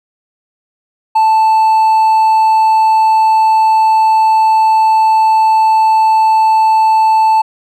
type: tone with hard clipping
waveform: triangle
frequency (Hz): 880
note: A5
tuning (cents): 0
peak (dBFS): -7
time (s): 1.15-7.42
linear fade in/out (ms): 10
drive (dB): 5
effects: none